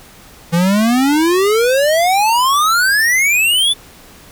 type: exponential sweep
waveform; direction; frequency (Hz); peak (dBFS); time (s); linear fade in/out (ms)
square; up; 164.81 to 3542; -11; 0.52-3.74; 20
effects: pink hiss -41 dBFS RMS until 4.31 s